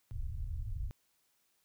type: low-pass noise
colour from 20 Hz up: pink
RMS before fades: -38 dBFS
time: 0.11-0.91 s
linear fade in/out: 0 ms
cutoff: 120 Hz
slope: 48 dB/octave
effects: white hiss -75 dBFS RMS until 1.64 s